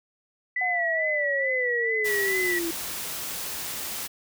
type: tone with vibrato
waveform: sine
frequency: 1970 Hz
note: B6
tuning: 5 cents flat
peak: -24 dBFS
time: 0.56-2.59 s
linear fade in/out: 5 ms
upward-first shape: sine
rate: 2.3 Hz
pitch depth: 50 cents each way
type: exponential sweep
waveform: sine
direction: down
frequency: 740 to 329.6 Hz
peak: -27 dBFS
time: 0.61-2.71 s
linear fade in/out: 5 ms
type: noise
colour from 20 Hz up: white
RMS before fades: -33 dBFS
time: 2.04-4.08 s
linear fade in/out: 20 ms
effects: none